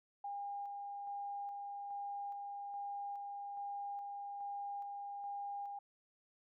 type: tone with tremolo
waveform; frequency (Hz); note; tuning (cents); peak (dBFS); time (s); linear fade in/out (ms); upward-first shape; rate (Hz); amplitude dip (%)
sine; 807; G#5; -50; -40; 0.24-5.79; 5; square; 1.2; 25
effects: none